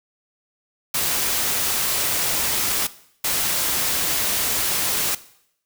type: noise bursts at uneven times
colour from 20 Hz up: white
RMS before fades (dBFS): -22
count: 2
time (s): 0.94-2.87 / 3.24-5.15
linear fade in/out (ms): 5
effects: noise-tail reverb RT60 0.7 s tail -17 dB re dry